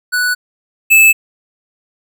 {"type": "tone pair in turn", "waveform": "square", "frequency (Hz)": [1480, 2618], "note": ["F#6", "E7"], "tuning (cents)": [0, -13], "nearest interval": "minor seventh", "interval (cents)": 987, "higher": "second", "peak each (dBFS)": [-13, -5], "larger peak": "second", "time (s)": [[0.12, 0.35], [0.9, 1.13]], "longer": "neither", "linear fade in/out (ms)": 20, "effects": []}